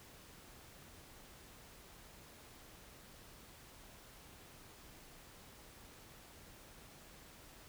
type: silence
effects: pink hiss -58 dBFS RMS until 7.68 s